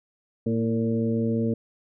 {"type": "harmonic tone with a mistuned harmonic", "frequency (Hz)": 114.2, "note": "A#2", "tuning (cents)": -35, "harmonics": [1, 2, 3, 4, 5], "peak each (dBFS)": [-28, -24, -33, -29, -37], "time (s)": [0.46, 1.54], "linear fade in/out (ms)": 5, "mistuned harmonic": 3, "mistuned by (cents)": -45, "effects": []}